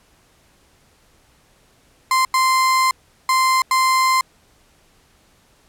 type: tone bursts at uneven times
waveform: 35% pulse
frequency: 1042 Hz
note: C6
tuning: 7 cents flat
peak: -12 dBFS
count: 4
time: 2.11-2.25 / 2.34-2.91 / 3.29-3.62 / 3.71-4.21 s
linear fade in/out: 2 ms
effects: pink hiss -56 dBFS RMS until 5.68 s + low-pass 12000 Hz 12 dB/octave